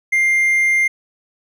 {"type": "tone with hard clipping", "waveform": "triangle", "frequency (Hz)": 2100, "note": "C7", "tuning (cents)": 6, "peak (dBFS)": -13, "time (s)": [0.12, 0.88], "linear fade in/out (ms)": 10, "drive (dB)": 5, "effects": []}